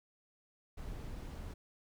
brown noise, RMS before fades -44 dBFS, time 0.77-1.54 s, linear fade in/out 10 ms, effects none

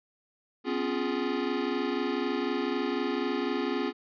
square chord, C# dominant seventh, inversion third, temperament equal with one note detuned, 253.2 / 277.2 / 349.2 / 415.3 Hz, B3 / C#4 / E#4 / G#4, +43 / 0 / 0 / 0 cents, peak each -34 dBFS, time 0.64-3.93 s, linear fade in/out 50 ms, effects resampled to 11025 Hz

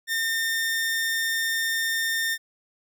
sawtooth tone, 1815 Hz, A#6, 47 cents flat, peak -20 dBFS, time 0.07-2.38 s, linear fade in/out 50 ms, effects none

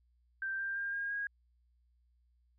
sine tone with pitch steps, 1568 / 1585.3 / 1602.8 / 1620.5 / 1638.4 Hz, G6 / G6 / G6 / G#6 / G#6, 0 / +19 / +38 / -43 / -24 cents, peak -34 dBFS, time 0.42-1.27 s, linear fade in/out 2 ms, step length 170 ms, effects added 60 Hz sine -68 dBFS peak until 2.58 s

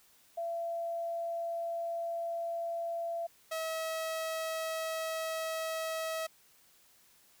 sine / sawtooth tone pair in turn, 675 / 643.8 Hz, E5 / E5, +41 / -41 cents, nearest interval minor second, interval 82 cents, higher first, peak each -33 / -30 dBFS, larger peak second, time 0.37-3.27 / 3.51-6.27 s, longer first, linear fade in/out 10 ms, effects white hiss -64 dBFS RMS until 7.4 s

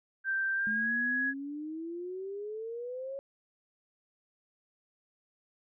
sine tone with pitch glide, 1568 to 1670.9 Hz, G6 to G#6, 0 to +10 cents, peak -28 dBFS, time 0.24-1.34 s, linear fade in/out 50 ms, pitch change +110 cents, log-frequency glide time 0.54-0.91 s
sine exponential sweep, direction up, 210 to 554.4 Hz, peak -36 dBFS, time 0.67-3.19 s, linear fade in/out 0 ms
effects none

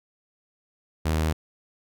sawtooth tone, 78.8 Hz, D#2, 23 cents sharp, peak -18 dBFS, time 1.05-1.33 s, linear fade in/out 10 ms, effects none

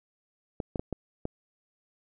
clicks, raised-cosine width 2 ms, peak -18 dBFS, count 5, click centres 0.602 / 0.758 / 0.795 / 0.927 / 1.254 s, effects none

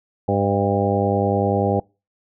harmonic tone with a mistuned harmonic, 100 Hz, G2, 35 cents sharp, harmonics 1 / 2 / 3 / 4 / 5 / 6 / 7 / 8, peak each -23 / -24 / -27 / -25 / -23 / -26 / -28 / -25 dBFS, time 0.28-1.8 s, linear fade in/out 5 ms, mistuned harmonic 7, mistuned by -24 cents, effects noise-tail reverb RT60 0.3 s tail -26 dB re dry

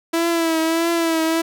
sawtooth tone with vibrato, 329.6 Hz, E4, in tune, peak -13 dBFS, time 0.13-1.42 s, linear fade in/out 10 ms, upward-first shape triangle, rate 1.6 Hz, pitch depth 52 cents each way, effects none

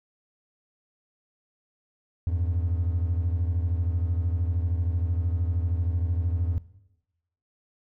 triangle beating tone pair, 84.1 / 97.1 Hz, E2 / G2, +35 / -16 cents, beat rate 13 Hz, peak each -22 / -27 dBFS, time 2.27-6.58 s, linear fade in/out 0 ms, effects noise-tail reverb RT60 0.9 s tail -19 dB re dry + tanh soft clip ceiling -15 dBFS

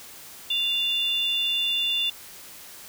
sine tone pair together, 2794 / 3515 Hz, F7 / A7, 0 / -2 cents, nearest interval major third, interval 398 cents, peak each -26 / -24 dBFS, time 0.5-2.1 s, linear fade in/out 5 ms, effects white hiss -44 dBFS RMS until 2.88 s

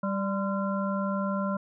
harmonic tone with a mistuned harmonic, 196 Hz, G3, in tune, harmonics 1 / 3 / 5 / 7, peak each -28 / -33 / -35 / -36 dBFS, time 0.03-1.57 s, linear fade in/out 5 ms, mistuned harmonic 5, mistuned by +83 cents, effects none

